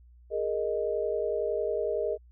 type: chord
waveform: sine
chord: Ab suspended second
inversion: none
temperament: equal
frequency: 415.3 / 466.2 / 622.3 Hz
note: Ab4 / Bb4 / Eb5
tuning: 0 / 0 / 0 cents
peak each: -31 dBFS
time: 0.3-2.18 s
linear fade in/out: 50 ms
effects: added 60 Hz sine -52 dBFS peak until 2.31 s